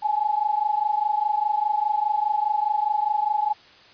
sine tone pair together, 832 / 856.9 Hz, G#5 / A5, +3 / -46 cents, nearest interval minor second, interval 51 cents, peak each -23 dBFS, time 0.02-3.54 s, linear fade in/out 20 ms, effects white hiss -50 dBFS RMS until 3.93 s + resampled to 11025 Hz

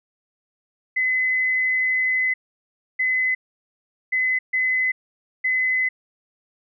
sine tone bursts at uneven times, 2028 Hz, B6, 45 cents sharp, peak -18 dBFS, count 5, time 0.96-2.34 / 2.99-3.35 / 4.12-4.39 / 4.53-4.92 / 5.44-5.89 s, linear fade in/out 10 ms, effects none

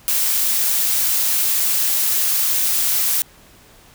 blue noise, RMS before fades -18 dBFS, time 0.08-3.22 s, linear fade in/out 0 ms, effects pink hiss -48 dBFS RMS until 3.94 s

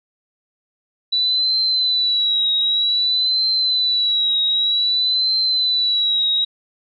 sine tone with vibrato, 3951 Hz, B7, in tune, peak -15 dBFS, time 1.12-6.45 s, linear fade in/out 10 ms, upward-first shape triangle, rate 0.53 Hz, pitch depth 71 cents each way, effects none

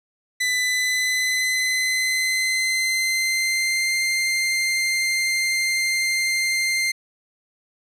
sawtooth tone with pitch glide, 2000 to 2096 Hz, B6 to C7, +21 to +2 cents, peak -16 dBFS, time 0.4-6.92 s, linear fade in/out 10 ms, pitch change +81 cents, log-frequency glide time 0.6-3.96 s, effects low-pass 11000 Hz 12 dB/octave

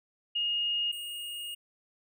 sine / square tone pair in turn, 2854 / 2854 Hz, F7 / F7, +37 / +37 cents, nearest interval unison, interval 0 cents, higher neither, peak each -27 / -37 dBFS, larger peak first, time 0.35-0.92 / 0.92-1.55 s, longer second, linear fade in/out 10 ms, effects none

